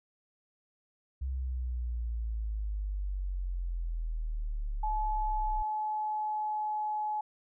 sine exponential sweep, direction down, 66.7 to 30.93 Hz, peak -31 dBFS, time 1.21-5.63 s, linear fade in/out 10 ms
sine tone with pitch glide, 858 to 849.6 Hz, A5 to G#5, -44 to +39 cents, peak -30 dBFS, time 4.83-7.21 s, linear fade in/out 5 ms, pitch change -17 cents, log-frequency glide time 5.43-6.99 s
effects none

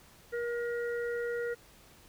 harmonic tone, 474.7 Hz, A#4, 31 cents sharp, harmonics 1 / 3 / 4, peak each -32 / -41 / -43 dBFS, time 0.32-1.55 s, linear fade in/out 20 ms, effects pink hiss -58 dBFS RMS until 2.08 s

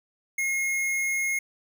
square tone, 2154 Hz, C7, 50 cents sharp, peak -25 dBFS, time 0.38-1.39 s, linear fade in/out 5 ms, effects none

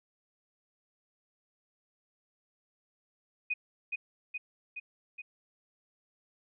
sine tone with echo, 2489 Hz, D#7, in tune, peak -28 dBFS, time 3.5-3.54 s, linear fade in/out 10 ms, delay 420 ms, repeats 4, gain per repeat -3 dB, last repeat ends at 5.22 s, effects none

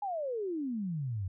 sine exponential sweep, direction down, 843 to 89 Hz, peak -32 dBFS, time 0.02-1.28 s, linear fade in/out 5 ms, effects none

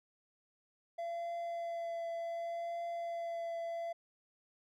triangle tone with vibrato, 678 Hz, E5, 49 cents sharp, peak -35 dBFS, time 0.98-3.93 s, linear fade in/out 10 ms, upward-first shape triangle, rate 0.67 Hz, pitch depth 16 cents each way, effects none

